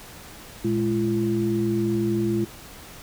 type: tone cluster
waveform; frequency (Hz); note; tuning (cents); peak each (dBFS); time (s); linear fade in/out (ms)
sine; 115.9 / 209.4 / 340.6; A#2 / G#3 / F4; -10 / +15 / -43; -28 / -25 / -23; 0.64-2.45; 10
effects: pink hiss -43 dBFS RMS until 3.02 s